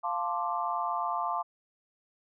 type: chord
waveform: sine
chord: D minor seventh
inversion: first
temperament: equal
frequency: 698.5 / 880 / 1046.5 / 1174.7 Hz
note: F5 / A5 / C6 / D6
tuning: 0 / 0 / 0 / 0 cents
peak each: -34 dBFS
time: 0.03-1.43 s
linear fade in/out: 20 ms
effects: none